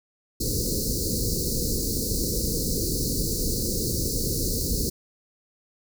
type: band-stop noise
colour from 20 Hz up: pink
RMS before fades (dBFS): -26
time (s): 0.4-4.9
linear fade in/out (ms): 10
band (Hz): 520 to 4200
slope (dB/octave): 96
effects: none